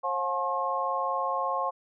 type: harmonic tone with a mistuned harmonic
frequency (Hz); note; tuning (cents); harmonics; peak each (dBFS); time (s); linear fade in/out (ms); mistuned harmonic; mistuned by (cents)
179; F3; +43; 3 / 4 / 5 / 6; -33 / -33 / -33 / -29; 0.03-1.71; 20; 5; -69
effects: none